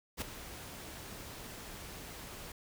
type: noise with ADSR envelope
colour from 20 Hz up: pink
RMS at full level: -35 dBFS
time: 0.17-2.52 s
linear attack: 48 ms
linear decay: 4 ms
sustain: -12 dB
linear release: 4 ms
effects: none